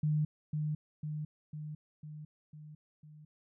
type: tone with echo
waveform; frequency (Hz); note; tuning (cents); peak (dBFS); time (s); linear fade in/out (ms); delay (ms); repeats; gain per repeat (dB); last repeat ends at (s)
sine; 151.8; D#3; -42; -27; 0.03-0.25; 5; 500; 6; -4; 3.25
effects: none